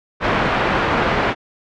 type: low-pass noise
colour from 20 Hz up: white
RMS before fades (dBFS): -18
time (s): 0.2-1.35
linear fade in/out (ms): 50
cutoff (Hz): 1500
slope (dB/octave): 12
effects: low-pass 4000 Hz 12 dB/octave